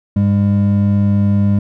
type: tone pair together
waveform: triangle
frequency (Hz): 101.2 / 201.5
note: G#2 / G3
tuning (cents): -44 / +48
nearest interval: octave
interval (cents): 1192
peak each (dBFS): -11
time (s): 0.16-1.59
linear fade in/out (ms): 5
effects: none